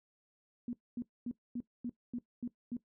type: tone bursts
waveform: sine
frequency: 241 Hz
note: B3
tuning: 42 cents flat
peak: -35 dBFS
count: 8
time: 0.68-2.768 s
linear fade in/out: 2 ms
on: 51 ms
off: 240 ms
effects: noise-tail reverb RT60 0.1 s tail -17 dB re dry